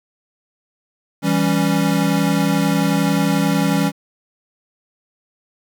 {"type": "chord", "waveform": "square", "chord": "C# diminished", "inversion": "first", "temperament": "equal", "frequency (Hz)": [164.81, 196, 277.2], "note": ["E3", "G3", "C#4"], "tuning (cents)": [0, 0, 0], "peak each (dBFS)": -20, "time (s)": [1.22, 3.92], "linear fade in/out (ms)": 50, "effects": ["8-bit"]}